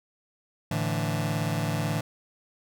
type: chord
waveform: sawtooth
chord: A suspended fourth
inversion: none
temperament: just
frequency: 110 / 146.67 / 165 Hz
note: A2 / D3 / E3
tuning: 0 / -2 / +2 cents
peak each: -26 dBFS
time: 0.71-2.01 s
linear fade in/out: 5 ms
effects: none